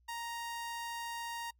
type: tone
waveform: sawtooth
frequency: 934 Hz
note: A#5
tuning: 3 cents sharp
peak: -35 dBFS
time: 0.08-1.51 s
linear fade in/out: 10 ms
effects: noise-tail reverb RT60 0.1 s tail -26 dB re dry + added 60 Hz sine -66 dBFS peak until 1.59 s